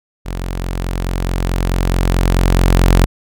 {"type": "tone with level ramp", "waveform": "sawtooth", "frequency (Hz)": 44.62, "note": "F1", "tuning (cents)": 38, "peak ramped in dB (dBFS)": [-17, -3], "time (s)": [0.25, 3.06], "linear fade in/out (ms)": 20, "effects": []}